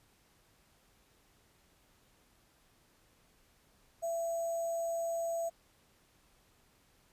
sine tone with sample-and-hold, 670 Hz, E5, 28 cents sharp, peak -32 dBFS, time 4.02-5.5 s, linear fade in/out 20 ms, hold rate 7350 Hz, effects pink hiss -68 dBFS RMS until 7.12 s + resampled to 32000 Hz

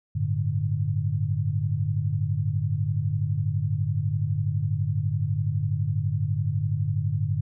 sine chord, G suspended second, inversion none, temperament equal, 98 / 110 / 146.83 Hz, G2 / A2 / D3, 0 / 0 / 0 cents, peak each -27 dBFS, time 0.15-7.41 s, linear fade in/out 10 ms, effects none

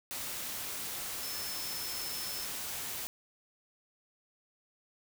sine tone in noise, 5274 Hz, E8, in tune, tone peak -41 dBFS, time 1.23-2.45 s, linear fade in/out 0 ms, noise white, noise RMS -39 dBFS, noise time 0.11-3.07 s, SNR -5 dB, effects none

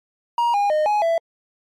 triangle tone with pitch steps, 946 / 813 / 613 / 837 / 665 Hz, A#5 / G#5 / D#5 / G#5 / E5, +25 / -37 / -26 / +13 / +15 cents, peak -14 dBFS, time 0.38-1.18 s, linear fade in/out 2 ms, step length 160 ms, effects MP3 64 kbps

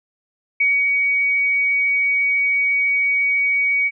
sine tone with ADSR envelope, 2253 Hz, C#7, 28 cents sharp, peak -13 dBFS, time 0.6-3.91 s, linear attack 8 ms, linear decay 230 ms, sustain -2 dB, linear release 44 ms, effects none

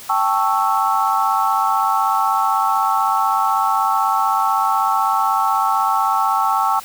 sine chord, A dominant seventh, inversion third, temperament equal, 784 / 880 / 1108.7 / 1318.5 Hz, G5 / A5 / C#6 / E6, 0 / 0 / 0 / 0 cents, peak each -20 dBFS, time 0.09-6.8 s, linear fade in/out 10 ms, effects white hiss -37 dBFS RMS until 6.84 s

